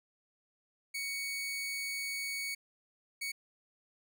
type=tone bursts at uneven times; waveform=sawtooth; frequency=2232 Hz; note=C#7; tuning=11 cents sharp; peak=-32 dBFS; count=2; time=0.94-2.55 / 3.21-3.32 s; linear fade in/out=10 ms; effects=none